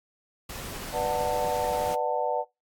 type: noise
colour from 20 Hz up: pink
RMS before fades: -38 dBFS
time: 0.49-1.95 s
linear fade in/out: 5 ms
type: chord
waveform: sine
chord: B minor seventh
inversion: none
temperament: just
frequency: 493.9 / 592.7 / 740.8 / 889 Hz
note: B4 / D5 / F#5 / A5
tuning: 0 / +16 / +2 / +18 cents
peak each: -30 dBFS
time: 0.92-2.45 s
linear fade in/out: 50 ms
effects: noise-tail reverb RT60 0.2 s tail -20 dB re dry + AAC 64 kbps